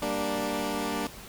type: chord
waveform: 15% pulse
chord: G minor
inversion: none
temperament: equal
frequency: 196 / 233.1 / 293.7 Hz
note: G3 / Bb3 / D4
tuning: 0 / 0 / 0 cents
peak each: -28 / -27 / -25 dBFS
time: 0.02-1.07 s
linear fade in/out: 2 ms
effects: pink hiss -45 dBFS RMS until 1.28 s